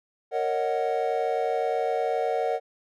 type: chord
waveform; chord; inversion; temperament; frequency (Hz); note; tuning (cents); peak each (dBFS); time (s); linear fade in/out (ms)
triangle; D# minor seventh; second; equal with one note detuned; 462.9 / 554.4 / 622.3 / 740; A#4 / C#5 / D#5 / F#5; -12 / 0 / 0 / 0; -26 / -29 / -29 / -26; 0.31-2.6; 50
effects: none